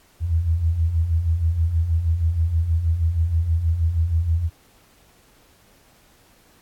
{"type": "beating tone pair", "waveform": "sine", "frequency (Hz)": [77.78, 84.08], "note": ["D#2", "E2"], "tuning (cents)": [0, 35], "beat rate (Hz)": 6.3, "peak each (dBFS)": [-25, -18], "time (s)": [0.2, 4.5], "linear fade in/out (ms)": 50, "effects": ["pink hiss -56 dBFS RMS until 6.61 s", "AAC 64 kbps"]}